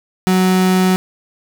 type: tone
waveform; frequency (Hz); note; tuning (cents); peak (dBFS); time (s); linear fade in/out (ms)
35% pulse; 185.6; F#3; +6; -9; 0.27-0.96; 0
effects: none